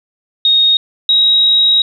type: tone pair in turn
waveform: sine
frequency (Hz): 3729 / 3812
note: A#7 / A#7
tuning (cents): 0 / +38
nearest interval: unison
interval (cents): 38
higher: second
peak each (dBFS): -7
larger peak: neither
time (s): 0.45-0.77 / 1.09-1.82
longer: second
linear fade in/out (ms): 2
effects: 8-bit